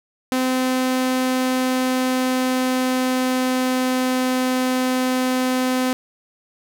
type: tone with pitch glide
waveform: sawtooth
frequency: 257.1 to 255.6 Hz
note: C4 to C4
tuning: -30 to -40 cents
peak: -14 dBFS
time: 0.32-5.93 s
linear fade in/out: 0 ms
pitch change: -10 cents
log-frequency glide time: 0.49-4.42 s
effects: none